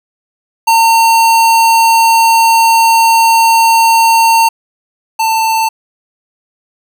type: tone pair in turn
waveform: square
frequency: 910 / 892.3 Hz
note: A#5 / A5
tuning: -42 / +24 cents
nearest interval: unison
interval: 34 cents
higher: first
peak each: -6 / -10 dBFS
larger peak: first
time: 0.67-4.49 / 5.19-5.69 s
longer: first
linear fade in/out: 10 ms
effects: none